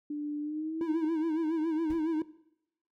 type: tone with pitch glide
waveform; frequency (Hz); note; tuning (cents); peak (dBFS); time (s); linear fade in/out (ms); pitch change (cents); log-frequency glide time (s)
sine; 295.5 to 327.9; D4 to E4; +11 to -9; -32; 0.1-1.05; 5; +180; 0.41-0.84
type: tone with vibrato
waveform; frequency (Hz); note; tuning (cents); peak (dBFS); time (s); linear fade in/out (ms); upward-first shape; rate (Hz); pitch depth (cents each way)
triangle; 320; D#4; +49; -25; 0.81-2.22; 2; sine; 7.2; 82
type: noise with exponential decay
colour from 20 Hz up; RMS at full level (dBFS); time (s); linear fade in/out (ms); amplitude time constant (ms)
brown; -38; 1.9-2.08; 2; 39
effects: noise-tail reverb RT60 0.8 s tail -19 dB re dry